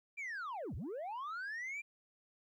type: linear two-way sweep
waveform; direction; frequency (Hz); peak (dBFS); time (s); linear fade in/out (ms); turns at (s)
sine; down then up; 2402 to 55 to 2402; -37; 0.17-1.82; 20; 0.75
effects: tanh soft clip ceiling -39 dBFS + 13-bit